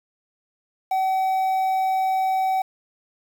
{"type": "tone with quantisation", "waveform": "triangle", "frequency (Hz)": 760, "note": "F#5", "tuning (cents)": 46, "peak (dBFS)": -17, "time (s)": [0.91, 2.62], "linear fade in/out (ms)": 5, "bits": 7, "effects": []}